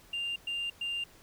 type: tone bursts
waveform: sine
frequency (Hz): 2794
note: F7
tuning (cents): 0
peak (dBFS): -30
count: 3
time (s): 0.13-1.04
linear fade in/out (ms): 5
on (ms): 230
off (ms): 110
effects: tanh soft clip ceiling -29 dBFS + pink hiss -58 dBFS RMS until 1.22 s